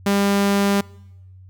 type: tone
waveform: sawtooth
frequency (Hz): 200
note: G3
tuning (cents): +35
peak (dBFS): -12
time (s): 0.06-0.81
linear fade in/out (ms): 5
effects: noise-tail reverb RT60 0.9 s tail -24 dB re dry + added 93 Hz sine -41 dBFS peak until 1.49 s